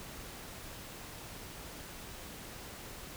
silence, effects pink hiss -47 dBFS RMS until 3.16 s

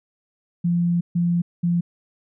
sine tone bursts at uneven times, 172.8 Hz, F3, 18 cents flat, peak -17 dBFS, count 3, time 0.64-1.01 / 1.15-1.42 / 1.63-1.81 s, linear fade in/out 10 ms, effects none

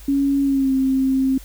sine tone with pitch glide, 278.1 to 265.2 Hz, C#4 to C4, +6 to +23 cents, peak -15 dBFS, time 0.08-1.38 s, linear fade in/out 5 ms, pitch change -83 cents, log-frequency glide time 0.43-0.72 s, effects added 50 Hz sine -38 dBFS peak until 1.44 s + white hiss -46 dBFS RMS until 1.44 s

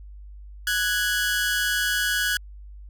sawtooth tone pair together, 1480 / 1659.7 Hz, F#6 / G#6, 0 / -2 cents, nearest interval major second, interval 198 cents, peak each -21 dBFS, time 0.67-2.37 s, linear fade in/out 2 ms, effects added 50 Hz sine -39 dBFS peak until 2.89 s

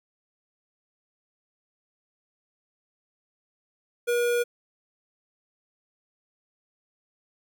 square tone with notch filter, 480 Hz, B4, 49 cents flat, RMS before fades -24 dBFS, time 4.07-4.44 s, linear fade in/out 20 ms, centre 4800 Hz, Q 1.8, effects none

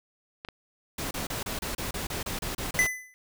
clicks, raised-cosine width 0.3 ms, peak -21 dBFS, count 2, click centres 0.449 / 0.487 s
pink noise bursts, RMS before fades -33 dBFS, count 12, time 0.98-2.87 s, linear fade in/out 5 ms, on 130 ms, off 30 ms
square tone with exponential decay, 2011 Hz, B6, 31 cents sharp, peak -18 dBFS, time 2.79-3.14 s, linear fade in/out 0 ms, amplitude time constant 76 ms
effects none

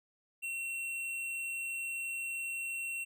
sine tone with tanh clipping, 2723 Hz, F7, 44 cents flat, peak -37 dBFS, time 0.42-3.05 s, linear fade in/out 20 ms, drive 15 dB, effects none

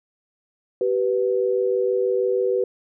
sine tone pair together, 385.5 / 491.8 Hz, G4 / B4, -29 / -7 cents, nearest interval major third, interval 422 cents, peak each -21 / -21 dBFS, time 0.81-2.64 s, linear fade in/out 2 ms, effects none

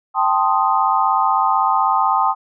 sine chord, A half-diminished seventh, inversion third, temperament equal, 784 / 880 / 1046.5 / 1244.5 Hz, G5 / A5 / C6 / Eb6, 0 / 0 / 0 / 0 cents, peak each -19 dBFS, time 0.14-2.35 s, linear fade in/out 50 ms, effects none

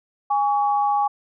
sine tone pair together, 823 / 1128.7 Hz, G#5 / C#6, -16 / +31 cents, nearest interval perfect fourth, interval 547 cents, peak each -18 / -24 dBFS, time 0.3-1.08 s, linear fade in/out 10 ms, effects none

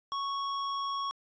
square tone, 1108.7 Hz, C#6, in tune, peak -32 dBFS, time 0.12-1.11 s, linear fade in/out 0 ms, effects resampled to 16000 Hz + 12-bit

